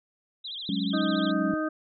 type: tone with vibrato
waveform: sine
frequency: 3566 Hz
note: A7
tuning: 22 cents sharp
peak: -34 dBFS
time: 0.44-1.32 s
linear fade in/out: 10 ms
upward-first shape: sine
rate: 14 Hz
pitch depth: 210 cents each way
type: chord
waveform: sine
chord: F# suspended second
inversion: none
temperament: equal with one note detuned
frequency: 185.53 / 207.7 / 277.2 Hz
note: F#3 / G#3 / C#4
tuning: +5 / 0 / 0 cents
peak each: -30 dBFS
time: 0.69-1.54 s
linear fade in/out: 2 ms
type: harmonic tone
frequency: 311.1 Hz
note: D#4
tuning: in tune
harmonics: 1 / 2 / 4 / 5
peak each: -28 / -32 / -34 / -36 dBFS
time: 0.93-1.69 s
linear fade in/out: 10 ms
effects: none